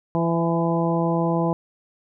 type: harmonic tone with a mistuned harmonic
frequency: 167.7 Hz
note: E3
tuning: 30 cents sharp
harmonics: 1 / 2 / 3 / 4 / 5 / 6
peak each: -22 / -25 / -27 / -28 / -29 / -30 dBFS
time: 0.15-1.53 s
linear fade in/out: 0 ms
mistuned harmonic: 4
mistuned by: -15 cents
effects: none